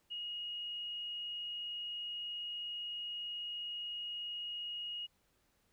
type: tone with frequency modulation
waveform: sine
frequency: 2879 Hz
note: F#7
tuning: 48 cents flat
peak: -39 dBFS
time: 0.1-5.07 s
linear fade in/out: 20 ms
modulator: 43.1 Hz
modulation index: 0.23
effects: pink hiss -75 dBFS RMS until 5.72 s